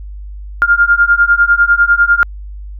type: beating tone pair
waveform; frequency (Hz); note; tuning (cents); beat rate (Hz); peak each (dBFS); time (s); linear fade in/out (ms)
sine; 1400 / 1410; F6 / F6; +4 / +16; 10; -10; 0.62-2.23; 0
effects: added 50 Hz sine -25 dBFS peak until 2.79 s